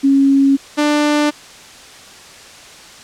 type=tone pair in turn; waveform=sine / sawtooth; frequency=274.6 / 296.5 Hz; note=C#4 / D4; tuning=-16 / +17 cents; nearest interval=minor second; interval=133 cents; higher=second; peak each=-8 dBFS; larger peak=neither; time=0.03-0.57 / 0.77-1.31 s; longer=neither; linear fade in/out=20 ms; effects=white hiss -38 dBFS RMS until 3.03 s + low-pass 7000 Hz 12 dB/octave